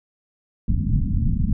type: low-pass noise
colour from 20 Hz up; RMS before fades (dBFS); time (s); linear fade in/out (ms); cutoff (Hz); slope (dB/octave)
pink; -20; 0.68-1.53; 2; 240; 48
effects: none